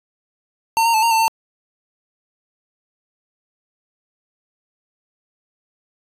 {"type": "tone with pitch steps", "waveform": "square", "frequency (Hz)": [907, 923, 876, 925, 893, 899], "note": ["A#5", "A#5", "A5", "A#5", "A5", "A5"], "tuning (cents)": [-48, -17, -8, -14, 25, 37], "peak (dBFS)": -14, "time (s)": [0.77, 1.28], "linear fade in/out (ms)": 0, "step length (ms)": 85, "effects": ["resampled to 32000 Hz"]}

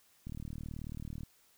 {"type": "click train", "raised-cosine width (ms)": 5, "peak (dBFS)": -30, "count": 38, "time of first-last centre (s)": [0.27, 1.234], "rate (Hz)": 38.4, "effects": ["white hiss -67 dBFS RMS until 1.57 s"]}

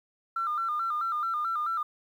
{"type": "tone with vibrato", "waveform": "sine", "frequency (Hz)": 1279, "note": "D#6", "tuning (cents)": 47, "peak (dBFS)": -26, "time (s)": [0.36, 1.83], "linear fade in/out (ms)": 5, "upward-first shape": "square", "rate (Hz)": 4.6, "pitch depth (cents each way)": 93, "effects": ["tanh soft clip ceiling -22 dBFS", "10-bit"]}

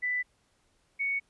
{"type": "tone pair in turn", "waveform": "sine", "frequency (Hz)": [1988, 2224], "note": ["B6", "C#7"], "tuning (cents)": [11, 5], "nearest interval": "major second", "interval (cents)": 194, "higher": "second", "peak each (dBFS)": -27, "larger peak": "neither", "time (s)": [[0.02, 0.23], [0.99, 1.2]], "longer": "neither", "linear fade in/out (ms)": 20, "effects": ["pink hiss -70 dBFS RMS until 1.29 s", "resampled to 24000 Hz"]}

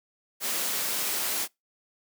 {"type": "noise", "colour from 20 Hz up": "white", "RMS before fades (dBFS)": -29, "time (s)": [0.4, 1.48], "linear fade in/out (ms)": 50, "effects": ["noise-tail reverb RT60 0.2 s tail -26 dB re dry", "high-pass 200 Hz 12 dB/octave"]}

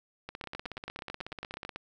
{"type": "two click trains", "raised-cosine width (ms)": 0.3, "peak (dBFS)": [-23, -22], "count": [24, 13], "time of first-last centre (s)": [[0.29, 1.692], [0.44, 1.76]], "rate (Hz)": [16.4, 9.09], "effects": []}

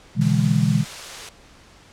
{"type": "chord", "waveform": "sine", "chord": "E dominant seventh", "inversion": "second", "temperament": "just", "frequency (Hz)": [123.61, 148.33, 164.81, 206], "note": ["B2", "D3", "E3", "G#3"], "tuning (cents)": [2, 18, 0, -14], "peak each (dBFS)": -21, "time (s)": [0.15, 0.85], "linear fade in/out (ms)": 50}
{"type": "high-pass noise", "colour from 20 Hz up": "white", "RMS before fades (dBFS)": -34, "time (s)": [0.21, 1.29], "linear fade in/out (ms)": 2, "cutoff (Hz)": 360, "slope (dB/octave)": 96}
{"effects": ["pink hiss -49 dBFS RMS until 1.92 s", "low-pass 7000 Hz 12 dB/octave"]}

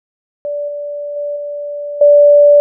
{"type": "tone with level steps", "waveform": "sine", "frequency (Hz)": 582, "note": "D5", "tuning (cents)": -16, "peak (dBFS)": [-17, -20, -17, -20, -3], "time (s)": [0.45, 2.6], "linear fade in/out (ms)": 0, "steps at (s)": [0.68, 1.16, 1.36, 2.01], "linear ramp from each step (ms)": 5, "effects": []}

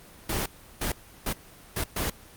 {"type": "noise bursts at uneven times", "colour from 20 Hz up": "pink", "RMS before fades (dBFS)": -28, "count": 5, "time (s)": [[0.29, 0.46], [0.81, 0.92], [1.26, 1.33], [1.76, 1.84], [1.96, 2.1]], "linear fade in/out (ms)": 5, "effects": ["pink hiss -50 dBFS RMS until 2.36 s", "Opus 24 kbps"]}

